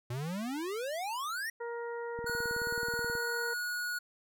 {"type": "exponential sweep", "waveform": "square", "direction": "up", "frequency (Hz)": [116.54, 1924], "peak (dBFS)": -35, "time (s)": [0.1, 1.5], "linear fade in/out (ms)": 5}
{"type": "harmonic tone", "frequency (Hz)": 470.4, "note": "A#4", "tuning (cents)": 16, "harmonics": [1, 2, 3, 4], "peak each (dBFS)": [-37, -43, -47, -49], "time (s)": [1.6, 3.54], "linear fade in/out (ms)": 10}
{"type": "click train", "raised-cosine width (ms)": 3, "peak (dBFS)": -32, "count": 19, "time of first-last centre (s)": [2.19, 3.153], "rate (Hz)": 18.7}
{"type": "tone", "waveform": "square", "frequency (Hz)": 1454, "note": "F#6", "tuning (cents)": -31, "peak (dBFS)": -34, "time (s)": [2.26, 3.99], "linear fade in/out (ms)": 10}
{"effects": []}